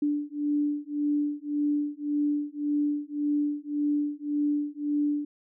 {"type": "beating tone pair", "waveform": "sine", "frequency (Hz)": [292.3, 294.1], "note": ["D4", "D4"], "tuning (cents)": [-8, 3], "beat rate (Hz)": 1.8, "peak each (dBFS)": -28, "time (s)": [0.02, 5.25], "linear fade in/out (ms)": 5, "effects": []}